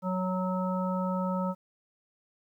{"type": "harmonic tone", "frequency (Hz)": 185, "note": "F#3", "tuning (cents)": 0, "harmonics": [1, 3, 5, 7], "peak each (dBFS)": [-29, -34, -36, -37], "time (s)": [0.02, 1.55], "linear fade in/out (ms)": 50, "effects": ["11-bit"]}